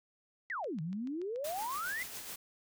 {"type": "exponential two-way sweep", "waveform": "sine", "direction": "down then up", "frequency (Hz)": [2093, 149.7, 2093], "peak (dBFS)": -35, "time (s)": [0.5, 2.03], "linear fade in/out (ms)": 2, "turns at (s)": 0.81}
{"type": "click train", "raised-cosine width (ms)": 0.2, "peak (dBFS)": -38, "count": 8, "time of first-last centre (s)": [0.5, 1.503], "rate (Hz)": 6.98}
{"type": "noise with tremolo", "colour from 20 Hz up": "white", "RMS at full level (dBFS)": -43, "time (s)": [1.44, 2.36], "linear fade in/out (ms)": 5, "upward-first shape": "sine", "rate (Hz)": 7.2, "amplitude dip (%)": 40}
{"effects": []}